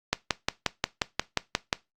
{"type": "click train", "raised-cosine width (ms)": 0.2, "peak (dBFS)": -5, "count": 10, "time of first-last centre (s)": [0.13, 1.729], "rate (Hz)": 5.63, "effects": ["noise-tail reverb RT60 0.2 s tail -19 dB re dry", "Opus 48 kbps"]}